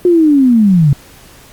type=linear sweep; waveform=sine; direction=down; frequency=362.8 to 133.2 Hz; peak=-5 dBFS; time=0.05-0.93 s; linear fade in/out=2 ms; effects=pink hiss -40 dBFS RMS until 1.52 s + Opus 32 kbps